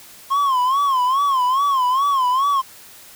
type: tone with vibrato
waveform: triangle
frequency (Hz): 1064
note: C6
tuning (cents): +29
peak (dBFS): -13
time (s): 0.3-2.62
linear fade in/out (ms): 20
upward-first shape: sine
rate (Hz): 2.4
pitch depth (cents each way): 130
effects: white hiss -43 dBFS RMS until 3.15 s